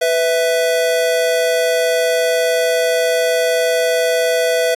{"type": "tone pair together", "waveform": "square", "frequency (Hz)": [497.6, 657], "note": ["B4", "E5"], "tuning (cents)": [13, -6], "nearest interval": "perfect fourth", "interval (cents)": 481, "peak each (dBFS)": -17, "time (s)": [0.01, 4.75], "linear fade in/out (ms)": 10, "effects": ["resampled to 32000 Hz"]}